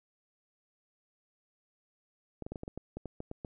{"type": "clicks", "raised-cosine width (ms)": 2, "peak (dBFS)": -26, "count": 12, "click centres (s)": [2.423, 2.465, 2.52, 2.558, 2.634, 2.679, 2.776, 2.97, 3.057, 3.204, 3.314, 3.448], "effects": []}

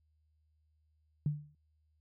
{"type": "tone with exponential decay", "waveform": "sine", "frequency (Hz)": 148.3, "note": "D3", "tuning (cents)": 17, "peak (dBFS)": -26, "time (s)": [1.26, 1.55], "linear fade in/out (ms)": 2, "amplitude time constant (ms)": 62, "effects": ["added 77 Hz sine -70 dBFS peak until 2 s"]}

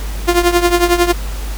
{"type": "tone with tremolo", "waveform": "sawtooth", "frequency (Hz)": 349.6, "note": "F4", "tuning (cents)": 2, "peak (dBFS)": -3, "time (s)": [0.27, 1.13], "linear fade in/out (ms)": 20, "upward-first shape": "triangle", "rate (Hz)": 11, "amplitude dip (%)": 85, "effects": ["added 50 Hz sine -20 dBFS peak until 1.57 s", "pink hiss -31 dBFS RMS until 1.57 s"]}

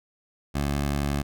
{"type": "tone", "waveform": "15% pulse", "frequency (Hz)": 71.2, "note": "C#2", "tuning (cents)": 47, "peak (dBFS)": -18, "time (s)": [0.54, 1.23], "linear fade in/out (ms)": 20, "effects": []}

